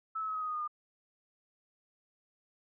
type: tone with pitch steps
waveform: sine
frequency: 1308 / 1293.7 / 1279.6 / 1265.6 / 1251.8 / 1238.2 / 1224.6 / 1211.3 Hz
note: E6 / E6 / D#6 / D#6 / D#6 / D#6 / D#6 / D#6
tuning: -14 / -33 / +48 / +29 / +10 / -9 / -28 / -47 cents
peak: -33 dBFS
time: 0.15-0.678 s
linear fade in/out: 10 ms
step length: 66 ms
effects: none